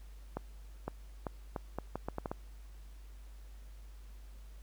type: accelerating click train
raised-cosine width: 1 ms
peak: -22 dBFS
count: 10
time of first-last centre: 0.37-2.315 s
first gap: 510 ms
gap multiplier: 0.76
effects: added 50 Hz sine -48 dBFS peak until 4.62 s + pink hiss -65 dBFS RMS until 4.62 s